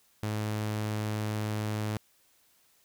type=tone; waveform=sawtooth; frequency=106.8 Hz; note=G#2; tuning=49 cents sharp; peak=-26 dBFS; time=0.23-1.97 s; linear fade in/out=0 ms; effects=white hiss -66 dBFS RMS until 2.84 s